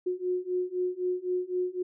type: beating tone pair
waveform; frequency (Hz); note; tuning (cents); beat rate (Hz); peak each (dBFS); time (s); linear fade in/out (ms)
sine; 361 / 364.9; F#4 / F#4; -43 / -24; 3.9; -31 / -30; 0.06-1.83; 10
effects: none